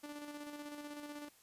sawtooth tone with tremolo, 293.7 Hz, D4, in tune, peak -40 dBFS, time 0.03-1.29 s, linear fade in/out 10 ms, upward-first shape square, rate 16 Hz, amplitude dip 40%, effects white hiss -66 dBFS RMS until 1.42 s + resampled to 32000 Hz

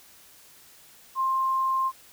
sine tone, 1056 Hz, C6, 16 cents sharp, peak -22 dBFS, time 1.15-1.92 s, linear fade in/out 50 ms, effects white hiss -53 dBFS RMS until 2.12 s

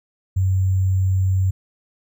sine tone with sample-and-hold, 94.2 Hz, F#2, 32 cents sharp, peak -15 dBFS, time 0.36-1.51 s, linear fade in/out 10 ms, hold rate 7350 Hz, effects none

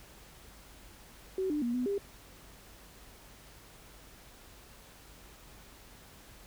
sine tone with pitch steps, 378.6 / 298 / 238.3 / 249.3 / 400.3 Hz, F#4 / D4 / A#3 / B3 / G4, +40 / +25 / +38 / +16 / +36 cents, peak -29 dBFS, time 1.38-1.98 s, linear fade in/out 2 ms, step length 120 ms, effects added 50 Hz sine -59 dBFS peak until 6.46 s + pink hiss -55 dBFS RMS until 6.46 s

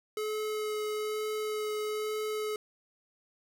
square tone with vibrato, 427.3 Hz, G#4, 49 cents sharp, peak -32 dBFS, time 0.17-2.56 s, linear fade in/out 2 ms, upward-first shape sine, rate 1.1 Hz, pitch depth 9 cents each way, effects none

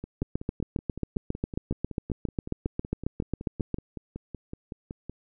two click trains, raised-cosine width 3 ms, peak -23 / -14 dBFS, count 28 / 27, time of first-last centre 0.04-5.096 / 0.22-3.743 s, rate 5.34 / 7.38 Hz, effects none

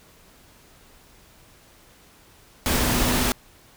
sine tone in noise, 246.9 Hz, B3, in tune, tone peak -28 dBFS, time 2.66-3.32 s, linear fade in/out 0 ms, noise pink, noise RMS -22 dBFS, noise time 2.66-3.32 s, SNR -9 dB, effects pink hiss -53 dBFS RMS until 3.76 s

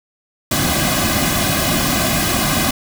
pink noise with comb filter, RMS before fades -17 dBFS, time 0.51-2.71 s, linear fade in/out 5 ms, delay 2.2 ms, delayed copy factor -0.9, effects none

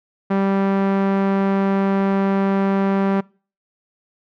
sawtooth tone with low-pass filter, 195.5 Hz, G3, 4 cents flat, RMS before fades -18 dBFS, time 0.3-3.21 s, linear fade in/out 10 ms, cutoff 1500 Hz, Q 0.83, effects noise-tail reverb RT60 0.4 s tail -25 dB re dry + MP3 96 kbps

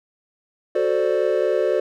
triangle chord, D dominant seventh, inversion first, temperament equal, 370 / 440 / 523.3 / 587.3 Hz, F#4 / A4 / C5 / D5, 0 / 0 / 0 / 0 cents, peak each -21 dBFS, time 0.75-1.8 s, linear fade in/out 5 ms, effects none

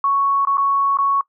sine tone with dropouts, 1110 Hz, C#6, 2 cents sharp, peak -14 dBFS, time 0.04-1.21 s, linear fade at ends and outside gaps 2 ms, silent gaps 0.451-0.471 / 0.572-0.58 / 0.972-0.986 s, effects noise-tail reverb RT60 0.1 s tail -22 dB re dry

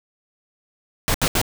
pink noise bursts, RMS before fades -19 dBFS, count 3, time 1.08-1.415 s, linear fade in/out 0 ms, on 63 ms, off 73 ms, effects none

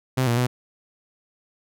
sawtooth tone with pitch steps, 129.7 / 118.5 / 124.4 Hz, C3 / A#2 / B2, -15 / +29 / +13 cents, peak -15 dBFS, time 0.17-0.47 s, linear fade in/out 10 ms, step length 100 ms, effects none

